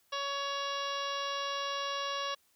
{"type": "harmonic tone", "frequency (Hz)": 560, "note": "C#5", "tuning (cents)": 18, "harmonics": [1, 2, 3, 4, 5, 6, 7, 8, 9, 10], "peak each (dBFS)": [-40, -36, -43, -51, -42, -43, -44, -52, -50, -46], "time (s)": [0.12, 2.35], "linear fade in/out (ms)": 10, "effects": ["white hiss -70 dBFS RMS until 2.55 s"]}